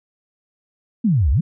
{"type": "exponential two-way sweep", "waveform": "sine", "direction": "down then up", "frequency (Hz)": [245.8, 60, 195], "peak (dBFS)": -13, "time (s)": [1.04, 1.41], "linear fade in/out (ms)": 10, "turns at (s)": 1.31, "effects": []}